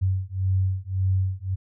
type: beating tone pair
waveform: sine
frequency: 93.7 / 95.5 Hz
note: F#2 / G2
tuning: +22 / -45 cents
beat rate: 1.8 Hz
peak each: -24 dBFS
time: 0.01-1.56 s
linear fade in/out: 20 ms
effects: none